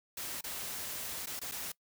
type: noise with dropouts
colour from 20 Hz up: white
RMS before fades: -40 dBFS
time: 0.17-1.72 s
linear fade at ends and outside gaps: 5 ms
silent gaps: 0.41-0.439 / 1.26-1.269 / 1.394-1.414 / 1.514-1.519 s
effects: noise-tail reverb RT60 0.1 s tail -22 dB re dry